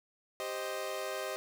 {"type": "chord", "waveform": "sawtooth", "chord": "C minor", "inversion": "second", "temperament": "equal", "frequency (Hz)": [392, 523.3, 622.3], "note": ["G4", "C5", "Eb5"], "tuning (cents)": [0, 0, 0], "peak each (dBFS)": [-38, -36, -35], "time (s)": [0.4, 1.36], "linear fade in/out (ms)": 0, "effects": []}